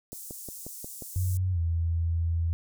pink high-pass noise, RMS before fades -42 dBFS, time 0.12-1.37 s, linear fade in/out 0 ms, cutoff 7100 Hz, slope 24 dB/octave
click train, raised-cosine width 2 ms, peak -27 dBFS, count 6, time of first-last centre 0.13-1.023 s, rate 5.6 Hz
sine tone with pitch glide, 92.5 to 83.37 Hz, F#2 to E2, 0 to +20 cents, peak -24 dBFS, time 1.16-2.53 s, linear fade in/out 0 ms, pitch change -180 cents, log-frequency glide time 1.52-1.59 s
effects none

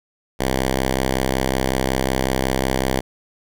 5% pulse tone, 65.41 Hz, C2, in tune, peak -7 dBFS, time 0.39-3.01 s, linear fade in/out 20 ms, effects none

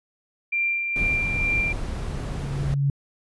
sine tone with tremolo, 2373 Hz, D7, 17 cents sharp, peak -20 dBFS, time 0.52-1.73 s, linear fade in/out 10 ms, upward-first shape sine, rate 2.2 Hz, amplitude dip 40%
brown noise, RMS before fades -29 dBFS, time 0.96-2.74 s, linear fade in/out 0 ms
sine tone with exponential growth, 140 Hz, C#3, 18 cents sharp, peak -17 dBFS, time 1.52-2.9 s, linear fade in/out 2 ms, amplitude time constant 300 ms
effects resampled to 24000 Hz

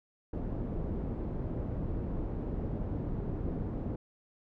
pink low-pass noise, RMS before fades -35 dBFS, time 0.33-3.96 s, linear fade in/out 5 ms, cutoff 400 Hz, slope 12 dB/octave, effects none

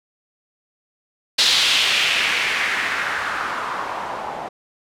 blue noise with low-pass filter sweep, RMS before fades -21 dBFS, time 1.38-4.49 s, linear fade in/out 10 ms, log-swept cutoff 4000 to 740 Hz, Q 2.4, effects none

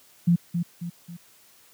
sine tone with echo, 172.2 Hz, F3, 24 cents flat, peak -15 dBFS, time 0.27-0.36 s, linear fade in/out 10 ms, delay 270 ms, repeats 3, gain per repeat -7 dB, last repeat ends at 1.17 s, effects white hiss -56 dBFS RMS until 1.73 s + high-pass 80 Hz 12 dB/octave

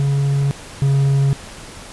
triangle tone pair in turn, 139.8 / 138.11 Hz, C#3 / C#3, +15 / -6 cents, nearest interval unison, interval 21 cents, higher first, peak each -12 / -10 dBFS, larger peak second, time 0-0.51 / 0.82-1.33 s, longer neither, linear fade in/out 0 ms, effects pink hiss -36 dBFS RMS until 1.92 s + resampled to 24000 Hz

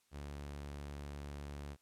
sawtooth tone, 71.8 Hz, D2, 39 cents flat, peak -40 dBFS, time 0.11-1.77 s, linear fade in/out 50 ms, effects white hiss -75 dBFS RMS until 1.81 s + low-pass 11000 Hz 12 dB/octave

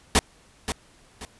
pink noise with echo, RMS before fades -17 dBFS, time 0.15-0.19 s, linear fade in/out 0 ms, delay 530 ms, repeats 2, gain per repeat -10 dB, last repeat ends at 1.25 s, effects pink hiss -56 dBFS RMS until 1.39 s + resampled to 24000 Hz

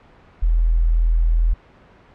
sine tone, 41.2 Hz, E1, in tune, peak -13 dBFS, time 0.42-1.54 s, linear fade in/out 10 ms, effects pink hiss -49 dBFS RMS until 2.14 s + low-pass 2000 Hz 12 dB/octave

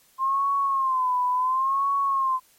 sine tone with vibrato, 1052 Hz, C6, 9 cents sharp, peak -20 dBFS, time 0.18-2.4 s, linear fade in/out 50 ms, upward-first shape sine, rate 0.71 Hz, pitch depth 100 cents each way, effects white hiss -59 dBFS RMS until 2.58 s + MP3 64 kbps

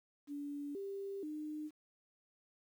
sine tone with pitch steps, 287.7 / 394.9 / 304.2 Hz, D4 / G4 / D#4, -36 / +13 / -39 cents, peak -40 dBFS, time 0.27-1.71 s, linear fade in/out 50 ms, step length 480 ms, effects 11-bit

